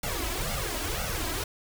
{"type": "noise with flanger", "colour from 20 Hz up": "pink", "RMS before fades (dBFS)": -31, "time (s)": [0.03, 1.44], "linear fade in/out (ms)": 5, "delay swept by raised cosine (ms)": [1.4, 3.1], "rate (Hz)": 2, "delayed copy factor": 0.9, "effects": []}